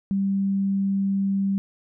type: tone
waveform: sine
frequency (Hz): 196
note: G3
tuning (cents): 0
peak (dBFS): -20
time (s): 0.11-1.58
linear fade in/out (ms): 0
effects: none